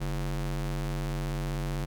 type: ring-modulated tone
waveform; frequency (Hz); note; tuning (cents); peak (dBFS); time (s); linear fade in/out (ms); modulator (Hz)
square; 92.5; F#2; 0; -27; 0-1.86; 20; 50.2
effects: none